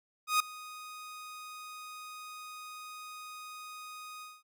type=tone with ADSR envelope; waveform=sawtooth; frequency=1244.5 Hz; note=D#6; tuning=in tune; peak=-19 dBFS; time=0.27-4.43 s; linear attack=130 ms; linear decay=4 ms; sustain=-21 dB; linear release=210 ms; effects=none